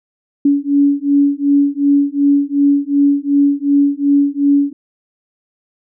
sine beating tone pair, 282.2 / 284.9 Hz, C#4 / C#4, +31 / +48 cents, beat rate 2.7 Hz, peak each -13 dBFS, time 0.45-4.73 s, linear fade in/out 5 ms, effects none

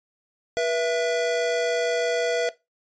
square tone pair together, 484.3 / 664.8 Hz, B4 / E5, -34 / +15 cents, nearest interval perfect fourth, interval 549 cents, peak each -25 dBFS, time 0.57-2.49 s, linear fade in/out 0 ms, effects noise-tail reverb RT60 0.2 s tail -17 dB re dry + resampled to 16000 Hz

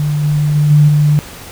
sine tone with level steps, 148.6 Hz, D3, 21 cents sharp, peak -12 / -10 / -8 / -4 / -7 dBFS, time 0-1.19 s, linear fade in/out 0 ms, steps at 0.23 / 0.55 / 0.7 / 0.88 s, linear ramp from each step 10 ms, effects pink hiss -32 dBFS RMS until 1.51 s

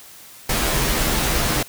pink noise with comb filter, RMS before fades -20 dBFS, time 0.49-1.63 s, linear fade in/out 5 ms, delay 11 ms, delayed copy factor -0.65, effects white hiss -43 dBFS RMS until 1.68 s

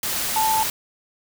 sine tone in noise, 880 Hz, A5, in tune, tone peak -18 dBFS, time 0.36-0.63 s, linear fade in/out 2 ms, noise white, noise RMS -25 dBFS, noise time 0.03-0.7 s, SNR +4 dB, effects none

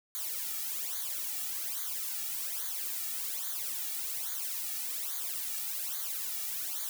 blue noise with flanger, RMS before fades -36 dBFS, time 0.15-6.89 s, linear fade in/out 0 ms, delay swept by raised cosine 0.37 to 1.97 ms, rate 1.2 Hz, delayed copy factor -0.95, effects none

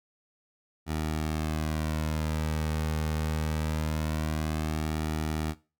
sawtooth tone with flanger, 77.78 Hz, D#2, in tune, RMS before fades -30 dBFS, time 0.86-5.55 s, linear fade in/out 50 ms, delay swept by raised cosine 1.9 to 3 ms, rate 0.23 Hz, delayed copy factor -0.6, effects noise-tail reverb RT60 0.3 s tail -18 dB re dry

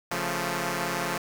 5% pulse chord, Db augmented, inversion none, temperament equal, 138.59 / 174.61 / 220 Hz, Db3 / F3 / A3, 0 / 0 / 0 cents, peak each -22 / -19 / -22 dBFS, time 0.11-1.18 s, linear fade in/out 5 ms, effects 8-bit

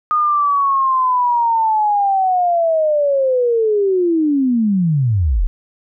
sine linear sweep, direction down, 1233 to 31.92 Hz, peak -12 dBFS, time 0.11-5.47 s, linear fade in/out 0 ms, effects none

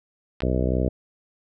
clicks, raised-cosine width 0.3 ms, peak -16 dBFS, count 2, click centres 0.405 / 0.421 s
harmonic tone, 63.2 Hz, B1, 41 cents sharp, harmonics 1 / 2 / 3 / 4 / 5 / 6 / 7 / 8 / 9 / 10, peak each -24 / -27 / -29 / -30 / -31 / -32 / -32 / -33 / -34 / -34 dBFS, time 0.42-0.89 s, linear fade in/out 5 ms
effects none

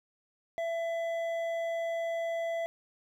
triangle tone with hard clipping, 668 Hz, E5, 23 cents sharp, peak -32 dBFS, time 0.58-2.66 s, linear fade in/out 0 ms, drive 11 dB, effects none

